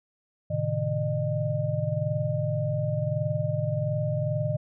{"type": "tone cluster", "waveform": "sine", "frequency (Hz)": [110.6, 131.6, 153.3, 607], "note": ["A2", "C3", "D#3", "D#5"], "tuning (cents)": [9, 10, -25, -43], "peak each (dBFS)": -30, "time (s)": [0.5, 4.57], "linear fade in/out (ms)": 10, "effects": []}